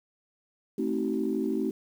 sine chord, A diminished seventh, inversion none, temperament just, 220 / 264 / 316.8 / 380.2 Hz, A3 / C4 / Eb4 / Gb4, 0 / +16 / +31 / +47 cents, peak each -31 dBFS, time 0.78-1.71 s, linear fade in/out 5 ms, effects tanh soft clip ceiling -16 dBFS + 9-bit

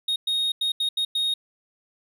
triangle tone bursts at uneven times, 3729 Hz, A#7, in tune, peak -20 dBFS, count 6, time 0.08-0.16 / 0.27-0.52 / 0.61-0.72 / 0.8-0.89 / 0.97-1.05 / 1.15-1.34 s, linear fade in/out 5 ms, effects none

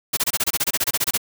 white noise bursts, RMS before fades -20 dBFS, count 16, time 0.13-1.177 s, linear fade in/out 10 ms, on 42 ms, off 25 ms, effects none

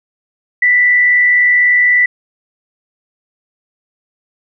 sine tone with frequency modulation, 1975.5 Hz, B6, in tune, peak -7 dBFS, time 0.62-2.06 s, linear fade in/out 5 ms, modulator 76.2 Hz, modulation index 0.47, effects none

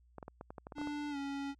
clicks, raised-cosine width 1 ms, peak -31 dBFS, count 11, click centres 0.183 / 0.228 / 0.281 / 0.411 / 0.505 / 0.582 / 0.669 / 0.722 / 0.783 / 0.815 / 0.873 s
square tone with pitch glide, 293.7 to 278.8 Hz, D4 to C#4, 0 to +10 cents, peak -38 dBFS, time 0.75-1.55 s, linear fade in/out 50 ms, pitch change -90 cents, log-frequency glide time 1.1-1.17 s
effects added 60 Hz sine -63 dBFS peak until 1.59 s + low-pass 5000 Hz 12 dB/octave

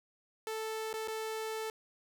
sawtooth tone with dropouts, 440 Hz, A4, in tune, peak -32 dBFS, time 0.47-1.7 s, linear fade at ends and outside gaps 1 ms, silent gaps 0.93-0.939 / 1.076-1.082 s, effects none

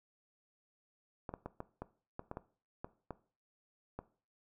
clicks, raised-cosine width 1 ms, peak -27 dBFS, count 11, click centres 1.292 / 1.339 / 1.46 / 1.604 / 1.82 / 2.194 / 2.314 / 2.371 / 2.845 / 3.107 / 3.99 s, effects noise-tail reverb RT60 0.4 s tail -17 dB re dry

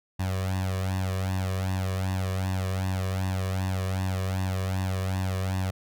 sawtooth tone with flanger, 94.1 Hz, F#2, 30 cents sharp, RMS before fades -28 dBFS, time 0.19-5.71 s, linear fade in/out 10 ms, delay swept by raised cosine 1.1 to 1.76 ms, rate 2.6 Hz, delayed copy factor +0.85, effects none

